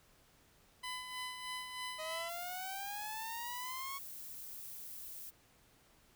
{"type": "tone with tremolo", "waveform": "15% pulse", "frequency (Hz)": 1006, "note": "B5", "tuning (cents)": 32, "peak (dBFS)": -33, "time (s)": [0.83, 2.3], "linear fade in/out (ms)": 10, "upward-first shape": "sine", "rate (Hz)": 3.2, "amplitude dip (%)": 50}
{"type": "exponential sweep", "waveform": "sawtooth", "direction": "up", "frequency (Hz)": [622, 1111], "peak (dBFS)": -38, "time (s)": [1.98, 3.99], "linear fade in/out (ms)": 20}
{"type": "noise", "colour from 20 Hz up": "violet", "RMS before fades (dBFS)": -48, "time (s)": [2.28, 5.31], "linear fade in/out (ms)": 20}
{"effects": ["pink hiss -67 dBFS RMS until 6.15 s"]}